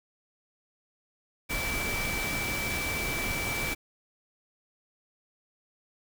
sine tone in noise, 2317 Hz, D7, 24 cents flat, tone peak -32 dBFS, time 1.49-3.75 s, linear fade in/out 20 ms, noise pink, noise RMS -33 dBFS, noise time 1.49-3.75 s, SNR -2 dB, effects none

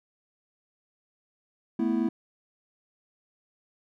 triangle chord, A suspended second, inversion none, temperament equal with one note detuned, 220.8 / 246.9 / 329.6 Hz, A3 / B3 / E4, +6 / 0 / 0 cents, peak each -26 dBFS, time 1.79-2.09 s, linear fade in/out 5 ms, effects none

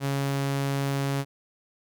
sawtooth tone, 138.59 Hz, C#3, in tune, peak -21 dBFS, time 0-1.25 s, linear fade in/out 50 ms, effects none

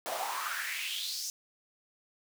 pink noise with high-pass filter sweep, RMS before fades -36 dBFS, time 0.06-1.3 s, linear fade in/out 0 ms, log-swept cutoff 580 to 6100 Hz, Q 4.7, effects none

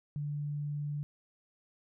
sine tone, 146.5 Hz, D3, 4 cents flat, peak -33 dBFS, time 0.16-1.03 s, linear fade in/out 0 ms, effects none

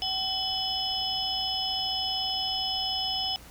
sine tone cluster, 758 / 3007 / 3392 / 5160 Hz, F#5 / F#7 / G#7 / E8, +42 / +27 / +36 / -38 cents, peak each -35 / -31 / -35 / -31 dBFS, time 0.02-3.36 s, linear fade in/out 0 ms, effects added 60 Hz sine -50 dBFS peak until 3.5 s + pink hiss -50 dBFS RMS until 3.5 s

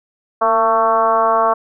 sine tone with frequency modulation, 895 Hz, A5, 29 cents sharp, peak -11 dBFS, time 0.41-1.54 s, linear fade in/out 10 ms, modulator 220 Hz, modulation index 1.7, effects none

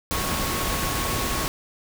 sine tone in noise, 1102 Hz, C#6, 11 cents flat, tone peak -32 dBFS, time 0.11-1.48 s, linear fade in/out 0 ms, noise pink, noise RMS -26 dBFS, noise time 0.11-1.48 s, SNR -9 dB, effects none

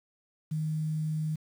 sine tone, 155.56 Hz, D#3, in tune, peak -28 dBFS, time 0.51-1.36 s, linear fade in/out 10 ms, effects 9-bit

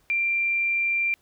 sine tone, 2369 Hz, D7, 14 cents sharp, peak -21 dBFS, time 0.1-1.14 s, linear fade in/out 0 ms, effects pink hiss -64 dBFS RMS until 1.21 s

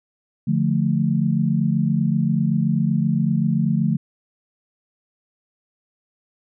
sine chord, D minor, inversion none, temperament equal, 146.83 / 174.61 / 220 Hz, D3 / F3 / A3, 0 / 0 / 0 cents, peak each -21 dBFS, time 0.47-3.97 s, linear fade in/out 10 ms, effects none

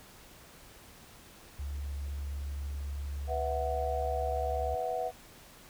sine tone, 70.7 Hz, C#2, 35 cents sharp, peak -34 dBFS, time 1.59-4.75 s, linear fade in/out 5 ms
sine chord, B suspended fourth, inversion none, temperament equal, 493.9 / 659.3 / 740 Hz, B4 / E5 / F#5, 0 / 0 / 0 cents, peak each -36 / -35 / -34 dBFS, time 3.27-5.12 s, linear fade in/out 50 ms
effects pink hiss -54 dBFS RMS until 5.69 s

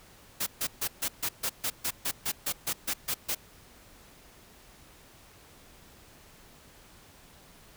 white noise bursts, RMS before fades -30 dBFS, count 15, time 0.4-3.35 s, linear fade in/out 10 ms, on 66 ms, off 140 ms, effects pink hiss -55 dBFS RMS until 7.76 s

